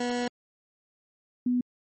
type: tone pair in turn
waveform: 20% pulse / sine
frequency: 243.7 / 247 Hz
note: B3 / B3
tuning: -23 / 0 cents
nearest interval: unison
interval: 23 cents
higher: second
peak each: -22 / -22 dBFS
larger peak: neither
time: 0-0.28 / 1.46-1.61 s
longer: first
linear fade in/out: 5 ms
effects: MP3 32 kbps